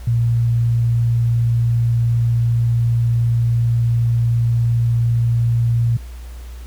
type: tone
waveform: sine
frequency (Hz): 117.3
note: A#2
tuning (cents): +11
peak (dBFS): -13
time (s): 0.07-5.97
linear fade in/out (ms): 5
effects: added 60 Hz sine -30 dBFS peak until 6.66 s + pink hiss -46 dBFS RMS until 6.66 s